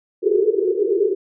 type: band-pass noise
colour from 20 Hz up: pink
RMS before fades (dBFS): -18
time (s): 0.22-1.15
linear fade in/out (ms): 20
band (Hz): 370 to 440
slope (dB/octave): 96
effects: none